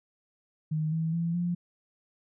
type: tone with pitch steps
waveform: sine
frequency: 155.56 / 161.7 / 168.08 / 174.71 Hz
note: D#3 / E3 / E3 / F3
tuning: 0 / -33 / +34 / +1 cents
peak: -26 dBFS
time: 0.71-1.55 s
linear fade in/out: 10 ms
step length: 210 ms
effects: none